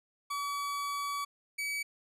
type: tone pair in turn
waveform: 40% pulse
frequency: 1140 / 2280 Hz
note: C#6 / C#7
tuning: +48 / +48 cents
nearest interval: octave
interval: 1200 cents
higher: second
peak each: -32 / -32 dBFS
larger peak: neither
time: 0.3-1.25 / 1.58-1.83 s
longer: first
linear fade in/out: 10 ms
effects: resampled to 32000 Hz